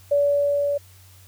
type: tone with level ramp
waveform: sine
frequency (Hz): 573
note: D5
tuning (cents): -43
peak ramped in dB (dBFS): -15 to -20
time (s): 0.11-0.78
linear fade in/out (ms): 10
effects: added 93 Hz sine -48 dBFS peak until 1.27 s + white hiss -53 dBFS RMS until 1.27 s